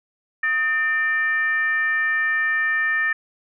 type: tone with frequency modulation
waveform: sine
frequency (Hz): 1800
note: A6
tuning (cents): +39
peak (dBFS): -18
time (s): 0.43-3.13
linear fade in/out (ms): 5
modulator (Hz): 545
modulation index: 0.49
effects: none